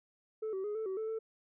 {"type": "tone with pitch steps", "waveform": "sine", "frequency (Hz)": [436.5, 382, 417.2, 440.5, 380.2, 439.3, 444.4], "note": ["A4", "G4", "G#4", "A4", "F#4", "A4", "A4"], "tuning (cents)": [-14, -45, 8, 2, 47, -3, 17], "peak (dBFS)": -32, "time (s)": [0.42, 1.19], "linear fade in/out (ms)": 10, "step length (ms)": 110, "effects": ["tanh soft clip ceiling -33 dBFS"]}